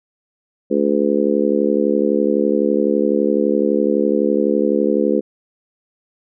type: harmonic tone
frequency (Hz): 71.9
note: D2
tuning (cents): -36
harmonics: 3 / 4 / 5 / 6 / 7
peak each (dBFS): -20 / -20 / -20 / -20 / -20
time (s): 0.7-5.21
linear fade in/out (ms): 20
effects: none